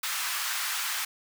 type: high-pass noise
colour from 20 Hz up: pink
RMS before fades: -31 dBFS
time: 0.03-1.05 s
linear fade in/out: 5 ms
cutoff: 1100 Hz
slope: 24 dB/octave
effects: none